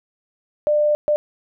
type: tone bursts at uneven times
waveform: sine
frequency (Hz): 597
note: D5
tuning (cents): +28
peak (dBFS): -14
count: 2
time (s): 0.67-0.95 / 1.08-1.16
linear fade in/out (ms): 0
effects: none